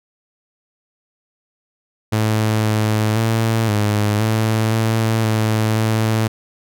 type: tone with pitch steps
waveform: sawtooth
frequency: 108.9 / 108.1 / 112.5 / 104.7 / 110.2 / 111.9 / 109.5 / 110.6 Hz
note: A2 / A2 / A2 / G#2 / A2 / A2 / A2 / A2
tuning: -17 / -30 / +39 / +15 / +3 / +30 / -8 / +9 cents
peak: -11 dBFS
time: 2.12-6.28 s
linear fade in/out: 10 ms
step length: 520 ms
effects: none